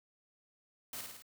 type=noise with echo; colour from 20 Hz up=white; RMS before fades=-43 dBFS; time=0.93-1.01 s; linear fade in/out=2 ms; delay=53 ms; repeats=4; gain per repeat=-3 dB; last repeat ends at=1.222 s; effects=none